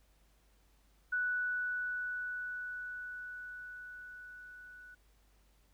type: tone with level ramp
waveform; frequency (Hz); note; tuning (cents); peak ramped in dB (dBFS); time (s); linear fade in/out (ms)
sine; 1480; F#6; 0; -30 to -51; 1.12-4.95; 10
effects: added 50 Hz sine -66 dBFS peak until 5.73 s + pink hiss -72 dBFS RMS until 5.73 s